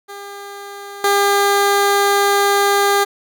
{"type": "tone with level steps", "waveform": "15% pulse", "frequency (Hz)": 402, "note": "G4", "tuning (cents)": 44, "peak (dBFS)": [-24, -6], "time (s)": [0.08, 3.05], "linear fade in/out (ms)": 20, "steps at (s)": 1.04, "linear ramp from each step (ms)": 2, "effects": []}